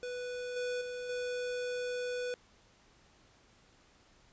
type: tone with level steps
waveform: square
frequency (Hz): 493.9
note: B4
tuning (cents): 0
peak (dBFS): -38 / -34 / -39 / -35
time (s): 0.03-2.34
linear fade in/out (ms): 0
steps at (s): 0.56 / 0.81 / 1.09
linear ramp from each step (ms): 5
effects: pink hiss -64 dBFS RMS until 4.32 s + resampled to 16000 Hz